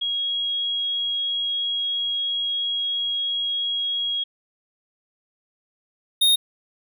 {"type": "tone pair in turn", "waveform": ["sine", "square"], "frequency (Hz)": [3299, 3703], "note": ["G#7", "A#7"], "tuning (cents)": [-12, -12], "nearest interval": "major second", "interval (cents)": 200, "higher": "second", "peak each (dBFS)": [-22, -15], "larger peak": "second", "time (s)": [[0.01, 4.24], [6.21, 6.36]], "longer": "first", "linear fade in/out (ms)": 10, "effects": []}